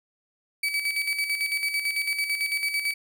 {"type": "tone with tremolo", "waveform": "35% pulse", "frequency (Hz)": 2288, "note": "D7", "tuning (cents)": -46, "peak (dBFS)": -21, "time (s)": [0.63, 2.94], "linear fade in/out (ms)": 5, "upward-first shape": "square", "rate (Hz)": 9, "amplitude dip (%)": 55, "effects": []}